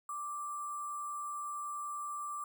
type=tone with sample-and-hold; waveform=sine; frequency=1174.7 Hz; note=D6; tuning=in tune; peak=-37 dBFS; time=0.09-2.44 s; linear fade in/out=2 ms; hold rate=8820 Hz; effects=none